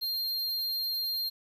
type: tone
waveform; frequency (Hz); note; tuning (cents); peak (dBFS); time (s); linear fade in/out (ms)
square; 4197; C8; +5; -30; 0.01-1.3; 20
effects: 10-bit